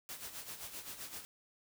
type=noise with tremolo; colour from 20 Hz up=white; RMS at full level=-44 dBFS; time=0.09-1.25 s; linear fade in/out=0 ms; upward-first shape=sine; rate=7.7 Hz; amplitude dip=65%; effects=none